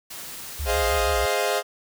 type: noise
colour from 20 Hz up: white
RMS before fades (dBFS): -37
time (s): 0.1-1.01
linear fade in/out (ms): 10
type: tone with vibrato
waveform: sine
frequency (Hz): 63.8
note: C2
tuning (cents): -43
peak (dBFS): -26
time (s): 0.59-1.26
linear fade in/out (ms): 10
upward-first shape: sine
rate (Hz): 6.3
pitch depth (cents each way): 280
type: chord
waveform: sawtooth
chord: F minor seventh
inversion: first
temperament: equal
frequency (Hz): 415.3 / 523.3 / 622.3 / 698.5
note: Ab4 / C5 / Eb5 / F5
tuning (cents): 0 / 0 / 0 / 0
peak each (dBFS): -23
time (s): 0.65-1.63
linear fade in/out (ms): 50
effects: none